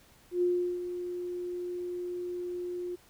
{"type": "tone with ADSR envelope", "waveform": "sine", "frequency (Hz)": 355.4, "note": "F4", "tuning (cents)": 30, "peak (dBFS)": -23, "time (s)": [0.31, 2.96], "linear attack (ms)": 110, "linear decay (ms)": 370, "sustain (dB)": -10, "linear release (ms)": 15, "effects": ["pink hiss -60 dBFS RMS until 3.09 s"]}